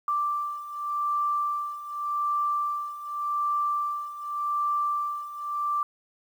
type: beating tone pair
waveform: sine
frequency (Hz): 1174.7 / 1175.56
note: D6 / D6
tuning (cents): 0 / +1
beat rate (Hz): 0.86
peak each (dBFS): -31 / -27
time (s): 0.08-5.83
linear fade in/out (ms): 2
effects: 9-bit